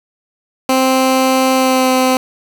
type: tone with pitch glide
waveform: 15% pulse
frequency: 261.6 to 258.1 Hz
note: C4 to C4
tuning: 0 to -23 cents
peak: -4 dBFS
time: 0.69-2.17 s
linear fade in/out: 2 ms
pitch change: -23 cents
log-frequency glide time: 1.54-1.9 s
effects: 7-bit